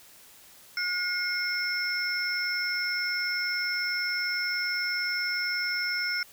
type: tone cluster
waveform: sine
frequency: 1441 / 2150 / 5340 Hz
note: F#6 / C7 / E8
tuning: -46 / +47 / +22 cents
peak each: -31 dBFS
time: 0.77-6.23 s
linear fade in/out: 2 ms
effects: white hiss -53 dBFS RMS until 6.32 s